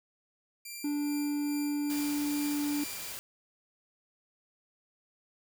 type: tone with tremolo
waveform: 10% pulse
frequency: 2369 Hz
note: D7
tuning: 14 cents sharp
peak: -31 dBFS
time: 0.65-3.12 s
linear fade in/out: 5 ms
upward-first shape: sine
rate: 2.4 Hz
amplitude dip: 45%
type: tone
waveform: triangle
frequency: 291.7 Hz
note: D4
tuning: 12 cents flat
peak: -27 dBFS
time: 0.84-2.84 s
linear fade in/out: 5 ms
type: noise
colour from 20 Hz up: white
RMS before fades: -41 dBFS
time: 1.9-3.19 s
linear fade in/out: 0 ms
effects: none